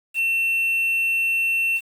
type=tone with quantisation; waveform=triangle; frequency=2700 Hz; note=E7; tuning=41 cents sharp; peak=-17 dBFS; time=0.14-1.81 s; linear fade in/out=50 ms; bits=7; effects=none